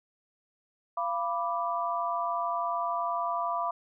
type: chord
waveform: sine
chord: B diminished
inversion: second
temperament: equal with one note detuned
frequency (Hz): 688 / 987.8 / 1174.7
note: F5 / B5 / D6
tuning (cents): -26 / 0 / 0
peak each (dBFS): -32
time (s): 0.97-3.71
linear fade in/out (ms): 5
effects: none